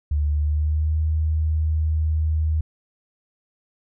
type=tone with pitch glide; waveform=sine; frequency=73.8 to 78.19 Hz; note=D2 to D#2; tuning=+9 to +9 cents; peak=-18 dBFS; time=0.11-2.61 s; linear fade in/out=5 ms; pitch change=+100 cents; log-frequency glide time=0.29-0.99 s; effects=none